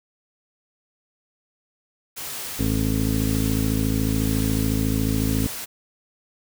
white noise with tremolo, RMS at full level -32 dBFS, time 2.16-5.66 s, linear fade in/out 20 ms, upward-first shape sine, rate 0.99 Hz, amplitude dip 25%
harmonic tone, 54 Hz, A1, 32 cents flat, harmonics 1 / 2 / 3 / 4 / 5 / 6 / 8 / 9, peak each -26 / -25 / -30 / -27 / -25 / -38 / -35 / -40 dBFS, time 2.59-5.47 s, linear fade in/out 5 ms
effects none

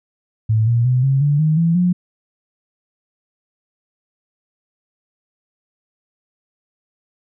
sine tone with pitch steps, 110 / 117.9 / 126.36 / 135.43 / 145.15 / 155.56 / 166.73 / 178.7 Hz, A2 / A#2 / B2 / C#3 / D3 / D#3 / E3 / F3, 0 / +20 / +40 / -40 / -20 / 0 / +20 / +40 cents, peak -12 dBFS, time 0.49-1.93 s, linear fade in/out 10 ms, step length 180 ms, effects none

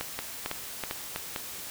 two click trains, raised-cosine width 0.3 ms, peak -15 / -15 dBFS, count 4 / 4, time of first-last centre 0.19-1.161 / 0.01-1.361 s, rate 3.09 / 2.22 Hz, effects white hiss -40 dBFS RMS until 1.7 s

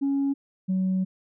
sine tone pair in turn, 277.2 / 187.43 Hz, C#4 / F#3, 0 / +23 cents, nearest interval perfect fifth, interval 677 cents, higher first, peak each -20 dBFS, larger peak neither, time 0.01-0.34 / 0.68-1.05 s, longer second, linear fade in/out 20 ms, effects tanh soft clip ceiling -19 dBFS

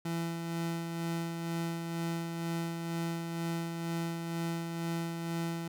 30% pulse tone with tremolo, 167.3 Hz, E3, 26 cents sharp, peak -29 dBFS, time 0.05-5.68 s, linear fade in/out 5 ms, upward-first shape sine, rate 2.1 Hz, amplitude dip 40%, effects none

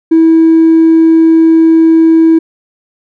sine tone with hard clipping, 325.1 Hz, E4, 24 cents flat, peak -3 dBFS, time 0.11-2.39 s, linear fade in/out 10 ms, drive 1 dB, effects none

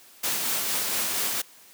white noise with tremolo, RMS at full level -26 dBFS, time 0.23-1.42 s, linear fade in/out 10 ms, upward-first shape sine, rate 4.3 Hz, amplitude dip 25%, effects white hiss -52 dBFS RMS until 1.73 s + high-pass 150 Hz 12 dB/octave

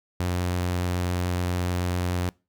sawtooth tone, 89.3 Hz, F2, 39 cents sharp, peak -20 dBFS, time 0.2-2.29 s, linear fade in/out 0 ms, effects noise-tail reverb RT60 0.3 s tail -25 dB re dry

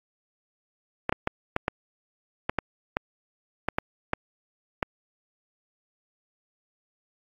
clicks, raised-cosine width 0.5 ms, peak -9 dBFS, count 12, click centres 1.094 / 1.125 / 1.274 / 1.564 / 1.681 / 2.495 / 2.587 / 2.969 / 3.686 / 3.785 / 4.134 / 4.828 s, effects AAC 32 kbps

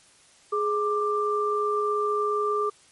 sine tone pair together, 418.5 / 1183 Hz, G#4 / D6, +13 / +12 cents, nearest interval octave + tritone, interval 1799 cents, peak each -25 dBFS, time 0.52-2.7 s, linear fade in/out 10 ms, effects white hiss -56 dBFS RMS until 2.91 s + MP3 48 kbps

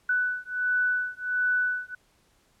sine beating tone pair, 1489 / 1490.4 Hz, F#6 / F#6, +11 / +12 cents, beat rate 1.4 Hz, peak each -27 dBFS, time 0.09-1.95 s, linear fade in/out 5 ms, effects pink hiss -65 dBFS RMS until 2.6 s + low-pass 12000 Hz 12 dB/octave

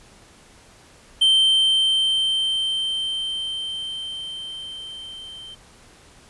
triangle tone with level ramp, 3120 Hz, G7, 9 cents flat, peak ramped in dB -11 to -35 dBFS, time 1.21-5.55 s, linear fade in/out 10 ms, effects pink hiss -50 dBFS RMS until 6.29 s + resampled to 24000 Hz

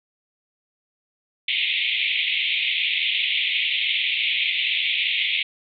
pink band-pass noise, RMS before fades -23 dBFS, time 1.48-5.43 s, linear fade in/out 5 ms, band 2100 to 3700 Hz, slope 96 dB/octave, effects none

